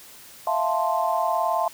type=chord; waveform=sine; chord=F major seventh; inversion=third; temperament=equal; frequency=659.3 / 698.5 / 880 / 1046.5 Hz; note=E5 / F5 / A5 / C6; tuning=0 / 0 / 0 / 0 cents; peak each=-26 dBFS; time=0.47-1.68 s; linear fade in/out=2 ms; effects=white hiss -46 dBFS RMS until 1.73 s